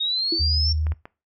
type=exponential sweep; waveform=sine; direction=up; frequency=3710 to 5500 Hz; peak=-21 dBFS; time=0-0.73 s; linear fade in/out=10 ms
type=tone with exponential decay; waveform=sine; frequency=332.1 Hz; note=E4; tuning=13 cents sharp; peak=-20 dBFS; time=0.32-0.46 s; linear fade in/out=5 ms; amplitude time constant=30 ms
type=tone; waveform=sine; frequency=77.78 Hz; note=D#2; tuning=in tune; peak=-20 dBFS; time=0.39-0.94 s; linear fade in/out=20 ms
type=clicks; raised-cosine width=0.5 ms; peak=-23 dBFS; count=3; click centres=0.868 / 0.92 / 1.055 s
effects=noise-tail reverb RT60 0.3 s tail -21 dB re dry